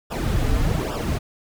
brown noise with flanger, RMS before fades -22 dBFS, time 0.1-1.19 s, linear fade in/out 20 ms, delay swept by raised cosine 0.47 to 5.67 ms, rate 1.2 Hz, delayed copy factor -0.8, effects none

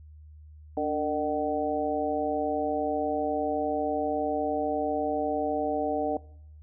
harmonic tone with a mistuned harmonic, 151.8 Hz, D#3, 42 cents flat, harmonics 2 / 3 / 4 / 5, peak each -31 / -31 / -31 / -31 dBFS, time 0.77-6.17 s, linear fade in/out 2 ms, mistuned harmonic 2, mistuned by -75 cents, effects noise-tail reverb RT60 0.6 s tail -20 dB re dry + added 76 Hz sine -46 dBFS peak until 6.62 s

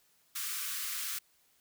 white high-pass noise, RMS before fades -37 dBFS, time 0.35-1.19 s, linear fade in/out 10 ms, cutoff 1100 Hz, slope 96 dB/octave, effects white hiss -69 dBFS RMS until 1.6 s

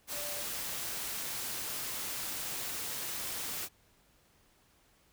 sine tone in noise, 585 Hz, D5, 7 cents flat, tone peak -45 dBFS, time 0.11-0.45 s, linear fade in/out 50 ms, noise white, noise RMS -38 dBFS, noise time 0.07-3.69 s, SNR -10 dB, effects pink hiss -67 dBFS RMS until 5.12 s

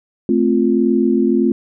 sine chord, F major, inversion first, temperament equal, 220 / 261.6 / 349.2 Hz, A3 / C4 / F4, 0 / 0 / 0 cents, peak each -16 dBFS, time 0.29-1.52 s, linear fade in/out 2 ms, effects none

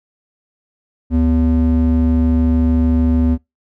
triangle ring-modulated tone, 160 Hz, D#3, 49 cents sharp, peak -6 dBFS, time 1.1-3.38 s, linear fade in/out 50 ms, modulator 86.7 Hz, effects noise-tail reverb RT60 0.2 s tail -24 dB re dry

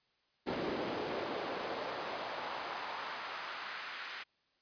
brown noise with high-pass filter sweep, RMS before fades -40 dBFS, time 0.46-4.24 s, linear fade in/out 20 ms, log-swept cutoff 320 to 1700 Hz, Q 1.3, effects white hiss -75 dBFS RMS until 4.61 s + resampled to 11025 Hz

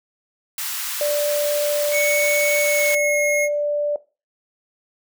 white high-pass noise, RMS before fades -27 dBFS, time 0.58-2.95 s, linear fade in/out 2 ms, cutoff 1000 Hz, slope 24 dB/octave
sine tone, 587.3 Hz, D5, in tune, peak -18 dBFS, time 1.01-3.96 s, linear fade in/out 2 ms
square tone with pitch glide, 2217 to 2160 Hz, C#7 to C#7, 0 to -45 cents, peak -20 dBFS, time 1.91-3.49 s, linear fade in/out 50 ms, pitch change -45 cents, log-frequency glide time 2.58-3.18 s
effects noise-tail reverb RT60 0.3 s tail -18 dB re dry

